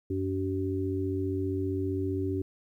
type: harmonic tone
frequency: 95.1 Hz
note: F#2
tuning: 48 cents sharp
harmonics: 1 / 3 / 4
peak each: -32 / -32 / -32 dBFS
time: 0.1-2.42 s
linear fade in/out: 5 ms
effects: 11-bit